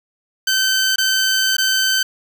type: tone with dropouts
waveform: 15% pulse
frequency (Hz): 1539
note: G6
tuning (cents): -32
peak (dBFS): -8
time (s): 0.47-2.03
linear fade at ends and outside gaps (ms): 5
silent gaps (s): 0.96-0.982 / 1.568-1.582
effects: none